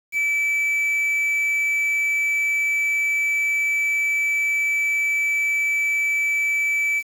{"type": "tone with quantisation", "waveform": "triangle", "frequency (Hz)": 2309, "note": "D7", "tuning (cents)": -30, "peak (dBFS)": -17, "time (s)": [0.12, 7.03], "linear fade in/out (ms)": 50, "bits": 7, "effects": []}